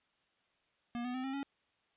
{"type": "tone with pitch steps", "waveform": "square", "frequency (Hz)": [238.6, 247.9, 257.5, 267.5, 277.9], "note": ["A#3", "B3", "C4", "C4", "C#4"], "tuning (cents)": [41, 7, -28, 38, 4], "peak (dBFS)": -37, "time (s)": [0.95, 1.43], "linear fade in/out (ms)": 0, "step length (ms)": 96, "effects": ["white hiss -75 dBFS RMS until 1.96 s", "resampled to 8000 Hz"]}